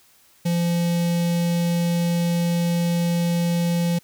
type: tone with notch filter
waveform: square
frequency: 171.5 Hz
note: F3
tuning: 31 cents flat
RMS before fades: -21 dBFS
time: 0.45-3.99 s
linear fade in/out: 10 ms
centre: 1300 Hz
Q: 0.86
effects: white hiss -56 dBFS RMS until 4.03 s